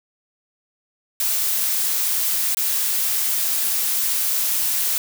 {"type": "noise with dropouts", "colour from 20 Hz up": "blue", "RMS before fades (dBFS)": -21, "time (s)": [1.2, 4.98], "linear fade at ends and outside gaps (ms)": 1, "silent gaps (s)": [2.547, 2.57], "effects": []}